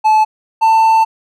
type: tone pair in turn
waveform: triangle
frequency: 866 / 890.9 Hz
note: A5 / A5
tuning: -28 / +21 cents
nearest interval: unison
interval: 49 cents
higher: second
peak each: -5 dBFS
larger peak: neither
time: 0.04-0.25 / 0.61-1.05 s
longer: second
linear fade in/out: 20 ms
effects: none